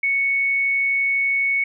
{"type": "tone", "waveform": "sine", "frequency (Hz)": 2217, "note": "C#7", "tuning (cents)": 0, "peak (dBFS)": -17, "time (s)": [0.03, 1.64], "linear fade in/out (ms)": 5, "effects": []}